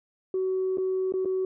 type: tone with dropouts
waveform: sine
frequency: 375.7 Hz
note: F#4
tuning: 26 cents sharp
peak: -23 dBFS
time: 0.34-1.45 s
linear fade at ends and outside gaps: 2 ms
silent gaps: 0.773-0.782 / 1.123-1.138 / 1.249-1.256 s
effects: tanh soft clip ceiling -20 dBFS